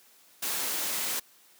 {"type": "noise", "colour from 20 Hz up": "white", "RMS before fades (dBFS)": -31, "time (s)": [0.42, 1.2], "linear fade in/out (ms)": 10, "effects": ["white hiss -59 dBFS RMS until 1.59 s", "high-pass 200 Hz 12 dB/octave"]}